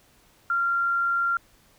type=tone; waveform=sine; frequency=1383 Hz; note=F6; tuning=17 cents flat; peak=-21 dBFS; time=0.5-1.37 s; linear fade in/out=2 ms; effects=pink hiss -59 dBFS RMS until 1.78 s